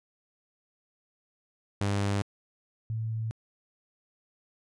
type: tone pair in turn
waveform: sawtooth / sine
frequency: 100.5 / 111.54 Hz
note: G2 / A2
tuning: +44 / +24 cents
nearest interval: major second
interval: 180 cents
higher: second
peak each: -22 / -29 dBFS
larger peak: first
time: 1.81-2.22 / 2.9-3.31 s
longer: neither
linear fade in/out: 0 ms
effects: resampled to 22050 Hz